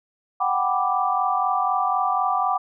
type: chord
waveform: sine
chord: G major seventh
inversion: third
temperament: equal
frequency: 740 / 784 / 987.8 / 1174.7 Hz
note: F#5 / G5 / B5 / D6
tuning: 0 / 0 / 0 / 0 cents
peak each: -24 / -25 / -28 / -23 dBFS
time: 0.4-2.58 s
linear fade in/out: 10 ms
effects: none